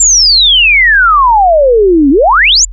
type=exponential two-way sweep; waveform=sine; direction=down then up; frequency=7490 to 265.4 to 7490 Hz; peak=-3 dBFS; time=0-2.65 s; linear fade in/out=5 ms; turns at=2.1 s; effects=added 43 Hz sine -21 dBFS peak until 2.72 s